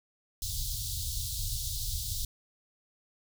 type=band-stop noise; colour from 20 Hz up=pink; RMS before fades=-34 dBFS; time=0.42-2.25 s; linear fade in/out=2 ms; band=120 to 3600 Hz; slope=48 dB/octave; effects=none